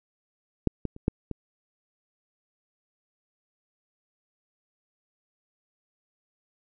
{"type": "clicks", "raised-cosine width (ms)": 3, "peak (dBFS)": [-8, -16, -30, -9, -19], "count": 5, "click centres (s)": [0.673, 0.853, 0.964, 1.081, 1.313], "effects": []}